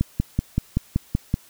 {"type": "click train", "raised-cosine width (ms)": 5, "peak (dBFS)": -7, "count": 8, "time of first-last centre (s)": [0.01, 1.341], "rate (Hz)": 5.26, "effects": ["white hiss -52 dBFS RMS until 1.49 s"]}